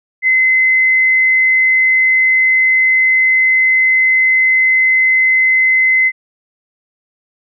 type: tone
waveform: sine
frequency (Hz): 2050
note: C7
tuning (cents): -36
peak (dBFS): -8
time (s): 0.22-6.12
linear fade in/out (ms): 50
effects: none

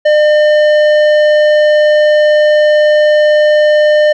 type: tone with tanh clipping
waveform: sine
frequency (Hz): 603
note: D5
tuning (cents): +46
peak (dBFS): -7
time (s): 0.05-4.13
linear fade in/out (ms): 10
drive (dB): 12
effects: none

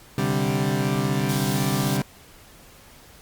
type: chord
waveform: 30% pulse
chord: C suspended second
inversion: none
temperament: equal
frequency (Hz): 130.81 / 146.83 / 196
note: C3 / D3 / G3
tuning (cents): 0 / 0 / 0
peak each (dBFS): -23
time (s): 0.18-2.02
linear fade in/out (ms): 2
type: high-pass noise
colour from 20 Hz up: pink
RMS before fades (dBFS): -34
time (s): 1.29-1.97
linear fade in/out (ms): 2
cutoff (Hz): 3100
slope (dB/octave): 96
effects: pink hiss -49 dBFS RMS until 3.21 s + Opus 48 kbps

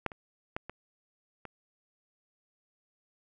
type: clicks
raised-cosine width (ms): 0.5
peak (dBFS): -14 / -29 / -18 / -25 / -27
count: 5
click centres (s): 0.063 / 0.118 / 0.565 / 0.696 / 1.453
effects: none

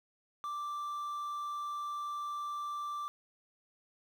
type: tone with quantisation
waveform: triangle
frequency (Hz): 1174.7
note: D6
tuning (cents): 0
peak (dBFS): -34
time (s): 0.44-3.08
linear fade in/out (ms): 0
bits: 10
effects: none

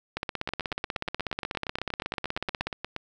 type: two click trains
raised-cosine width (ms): 0.3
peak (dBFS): -13 / -16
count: 42 / 22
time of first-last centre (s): 0.17-2.67 / 0.49-2.963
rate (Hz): 16.4 / 8.49
effects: none

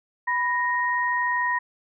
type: tone pair together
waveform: sine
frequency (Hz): 987.8 / 1866.9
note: B5 / A#6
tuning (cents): 0 / +2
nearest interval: major seventh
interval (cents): 1102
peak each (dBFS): -24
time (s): 0.27-1.59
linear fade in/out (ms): 10
effects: none

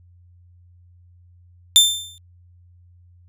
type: tone with exponential decay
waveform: sawtooth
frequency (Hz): 3570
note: A7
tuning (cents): +24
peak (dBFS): -3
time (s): 1.76-2.18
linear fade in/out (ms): 0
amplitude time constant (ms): 90
effects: added 88 Hz sine -48 dBFS peak until 3.28 s + resampled to 32000 Hz

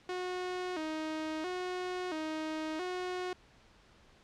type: tone with vibrato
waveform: sawtooth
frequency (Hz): 337.7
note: E4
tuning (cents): +42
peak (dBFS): -31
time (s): 0.09-3.33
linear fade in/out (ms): 2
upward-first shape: square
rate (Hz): 0.74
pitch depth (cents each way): 130
effects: pink hiss -62 dBFS RMS until 4.23 s + low-pass 5000 Hz 12 dB/octave

